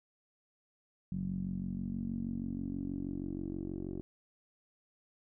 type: tone with low-pass filter sweep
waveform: 10% pulse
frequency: 46.25 Hz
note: F#1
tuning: in tune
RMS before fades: -38 dBFS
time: 1.12-4.01 s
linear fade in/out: 0 ms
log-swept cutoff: 180 to 370 Hz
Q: 5.5
effects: none